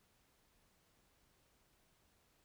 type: silence
effects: pink hiss -74 dBFS RMS until 2.44 s